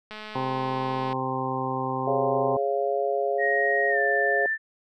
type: click train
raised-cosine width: 0.3 ms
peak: -23 dBFS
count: 219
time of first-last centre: 0.11-1.129 s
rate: 214 Hz
type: harmonic tone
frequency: 130.81 Hz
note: C3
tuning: in tune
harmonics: 1 / 2 / 3 / 4 / 6 / 7 / 8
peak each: -34 / -33 / -34 / -35 / -32 / -34 / -32 dBFS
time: 0.35-2.57 s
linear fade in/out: 5 ms
type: chord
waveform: sine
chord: Db major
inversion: second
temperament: just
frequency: 415.8 / 554.4 / 693 Hz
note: Ab4 / Db5 / F5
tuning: +2 / 0 / -14 cents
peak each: -27 dBFS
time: 2.07-4.46 s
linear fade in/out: 2 ms
type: tone with pitch glide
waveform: sine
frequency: 1877 to 1773.7 Hz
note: A#6 to A6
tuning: +11 to +13 cents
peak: -23 dBFS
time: 3.38-4.58 s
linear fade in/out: 50 ms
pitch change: -98 cents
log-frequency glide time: 3.89-3.99 s
effects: none